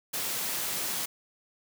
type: high-pass noise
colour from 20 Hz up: white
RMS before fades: -32 dBFS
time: 0.13-1.06 s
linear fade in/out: 10 ms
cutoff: 100 Hz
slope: 96 dB/octave
effects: none